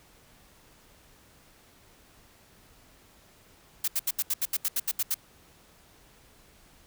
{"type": "noise bursts", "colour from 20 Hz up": "blue", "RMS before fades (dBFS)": -27, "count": 12, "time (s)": [3.84, 5.144], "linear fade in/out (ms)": 5, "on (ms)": 39, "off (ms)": 76, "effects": ["pink hiss -58 dBFS RMS until 6.86 s"]}